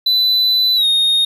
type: tone with pitch glide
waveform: triangle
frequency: 3997 to 3708 Hz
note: B7 to A#7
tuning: +20 to -10 cents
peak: -10 dBFS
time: 0.06-1.25 s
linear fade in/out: 5 ms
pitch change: -130 cents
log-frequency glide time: 0.75-0.86 s
effects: 8-bit